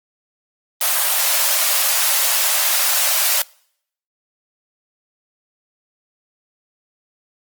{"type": "high-pass noise", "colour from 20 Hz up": "white", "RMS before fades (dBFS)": -17, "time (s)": [0.81, 3.42], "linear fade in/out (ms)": 2, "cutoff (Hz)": 530, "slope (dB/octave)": 96, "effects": ["noise-tail reverb RT60 0.7 s tail -26 dB re dry", "Opus 24 kbps"]}